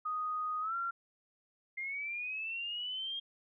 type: tone with pitch glide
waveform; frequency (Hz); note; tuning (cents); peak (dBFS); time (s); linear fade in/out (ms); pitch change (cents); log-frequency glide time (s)
sine; 1244.5 to 1372.9; D#6 to F6; 0 to -30; -33; 0.05-0.91; 10; +170; 0.61-0.75
type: linear sweep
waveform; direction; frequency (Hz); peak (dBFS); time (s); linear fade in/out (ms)
sine; up; 2093 to 3243; -36; 1.77-3.2; 10
effects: none